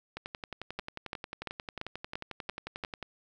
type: two click trains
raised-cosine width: 0.3 ms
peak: -19 / -22 dBFS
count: 7 / 33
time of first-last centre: 0.79-2.838 / 0.17-3.027 s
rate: 2.93 / 11.2 Hz
effects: none